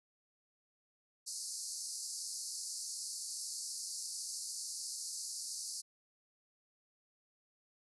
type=band-pass noise; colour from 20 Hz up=pink; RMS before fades=-43 dBFS; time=1.26-5.82 s; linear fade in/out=20 ms; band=4400 to 11000 Hz; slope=96 dB/octave; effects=none